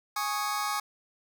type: chord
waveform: sawtooth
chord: Ab suspended fourth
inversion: none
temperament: just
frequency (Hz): 830.6 / 1107.5 / 1245.9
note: Ab5 / Db6 / Eb6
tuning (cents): 0 / -2 / +2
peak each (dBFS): -29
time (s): 0.16-0.8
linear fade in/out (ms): 5
effects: none